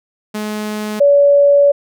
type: tone pair in turn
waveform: sawtooth / sine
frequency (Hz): 212.2 / 569.5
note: G#3 / C#5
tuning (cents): +38 / +47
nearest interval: octave + perfect fourth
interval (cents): 1709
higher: second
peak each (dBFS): -16 / -6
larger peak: second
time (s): 0.34-1 / 1-1.72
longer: second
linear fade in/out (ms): 10
effects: none